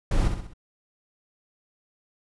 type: noise with echo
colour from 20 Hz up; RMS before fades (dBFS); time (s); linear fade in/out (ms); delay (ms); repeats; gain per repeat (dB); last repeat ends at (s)
brown; -21; 0.11-0.28; 5; 64; 4; -6; 0.536
effects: resampled to 24000 Hz